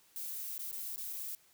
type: noise with dropouts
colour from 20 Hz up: violet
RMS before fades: -41 dBFS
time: 0.16-1.35 s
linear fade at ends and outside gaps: 0 ms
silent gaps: 0.579-0.593 / 0.713-0.728 / 0.96-0.978 / 1.128-1.132 s
effects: white hiss -66 dBFS RMS until 1.53 s